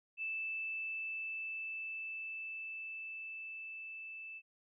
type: tone with level ramp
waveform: sine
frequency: 2637 Hz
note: E7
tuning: in tune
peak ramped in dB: -36 to -45 dBFS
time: 0.17-4.42 s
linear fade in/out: 50 ms
effects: none